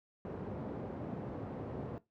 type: band-pass noise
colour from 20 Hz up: pink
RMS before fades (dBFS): -42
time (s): 0.25-1.98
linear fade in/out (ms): 0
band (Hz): 120 to 590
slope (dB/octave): 12
effects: noise-tail reverb RT60 0.2 s tail -18 dB re dry